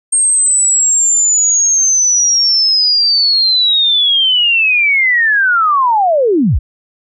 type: linear sweep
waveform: sine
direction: down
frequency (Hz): 8560 to 34.88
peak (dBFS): -8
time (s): 0.12-6.59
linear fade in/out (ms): 10
effects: none